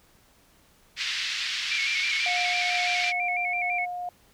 pink band-pass noise, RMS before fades -30 dBFS, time 0.96-3.13 s, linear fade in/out 50 ms, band 2000 to 4900 Hz, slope 24 dB/octave
sine tone with vibrato, 2279 Hz, C#7, 47 cents sharp, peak -26 dBFS, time 1.7-3.86 s, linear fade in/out 20 ms, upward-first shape square, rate 6 Hz, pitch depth 62 cents each way
sine tone with tremolo, 714 Hz, F5, 38 cents sharp, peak -28 dBFS, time 2.26-4.09 s, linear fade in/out 2 ms, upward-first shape sine, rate 2.2 Hz, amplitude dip 25%
effects pink hiss -60 dBFS RMS until 4.33 s

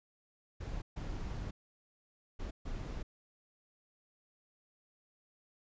brown noise bursts at uneven times, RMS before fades -40 dBFS, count 4, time 0.6-0.82 / 0.96-1.51 / 2.39-2.51 / 2.65-3.03 s, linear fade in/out 10 ms, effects resampled to 16000 Hz

